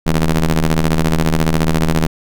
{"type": "ring-modulated tone", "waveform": "sawtooth", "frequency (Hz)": 78.6, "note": "D#2", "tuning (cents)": 18, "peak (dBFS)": -5, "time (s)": [0.06, 2.07], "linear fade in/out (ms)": 5, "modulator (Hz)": 85.8, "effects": []}